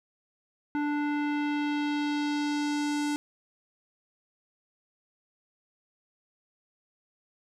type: tone with low-pass filter sweep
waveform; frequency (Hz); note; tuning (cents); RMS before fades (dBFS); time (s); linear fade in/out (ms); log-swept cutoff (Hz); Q
square; 293.7; D4; 0; -29; 0.75-3.16; 0; 1600 to 8600; 1.3
effects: 11-bit